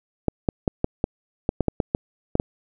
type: clicks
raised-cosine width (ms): 2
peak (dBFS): -6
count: 12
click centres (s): 0.283 / 0.488 / 0.678 / 0.844 / 1.041 / 1.491 / 1.607 / 1.683 / 1.802 / 1.949 / 2.354 / 2.399
effects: none